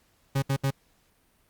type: tone bursts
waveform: 40% pulse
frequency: 136.5 Hz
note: C#3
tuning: 26 cents flat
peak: -22 dBFS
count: 3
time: 0.35-0.708 s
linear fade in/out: 10 ms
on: 74 ms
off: 68 ms
effects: pink hiss -66 dBFS RMS until 1.49 s + Opus 48 kbps